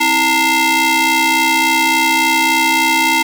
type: ring-modulated tone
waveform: sawtooth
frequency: 587.3 Hz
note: D5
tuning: in tune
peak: -4 dBFS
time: 0-3.23 s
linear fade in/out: 10 ms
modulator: 1500 Hz
effects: none